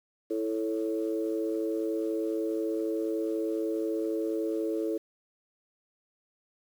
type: chord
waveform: sine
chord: A major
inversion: second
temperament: equal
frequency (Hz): 329.6 / 440 / 554.4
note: E4 / A4 / C#5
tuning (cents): 0 / 0 / 0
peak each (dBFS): -30 / -31 / -36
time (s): 0.3-4.98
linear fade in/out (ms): 10
effects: tanh soft clip ceiling -18 dBFS + 9-bit